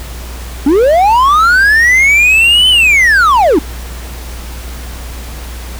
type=linear two-way sweep; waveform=triangle; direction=up then down; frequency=260 to 3067 to 260 Hz; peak=-3 dBFS; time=0.66-3.59 s; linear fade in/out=5 ms; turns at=2.69 s; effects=added 60 Hz sine -23 dBFS peak until 5.79 s + pink hiss -30 dBFS RMS until 5.79 s